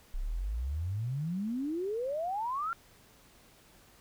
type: exponential sweep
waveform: sine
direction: up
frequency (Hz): 30.79 to 1403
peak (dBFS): -31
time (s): 0.14-2.73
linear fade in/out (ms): 0
effects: pink hiss -60 dBFS RMS until 4 s